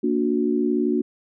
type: chord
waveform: sine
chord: Bb augmented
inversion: none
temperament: just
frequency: 233.1 / 291.4 / 364.2 Hz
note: Bb3 / D4 / F#4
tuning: 0 / -13 / -27 cents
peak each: -23 dBFS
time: 0.03-1.02 s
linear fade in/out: 10 ms
effects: none